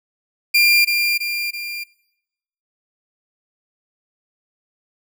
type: tone with echo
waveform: 30% pulse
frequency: 2391 Hz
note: D7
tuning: 30 cents sharp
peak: -9 dBFS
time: 0.54-0.85 s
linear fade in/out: 10 ms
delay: 330 ms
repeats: 3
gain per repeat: -5 dB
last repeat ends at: 1.84 s
effects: noise-tail reverb RT60 0.9 s tail -22 dB re dry